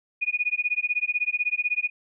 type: tone with tremolo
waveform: sine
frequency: 2461 Hz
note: D#7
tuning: 20 cents flat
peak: -19 dBFS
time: 0.21-1.9 s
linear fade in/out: 20 ms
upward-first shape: sine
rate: 16 Hz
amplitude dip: 100%
effects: none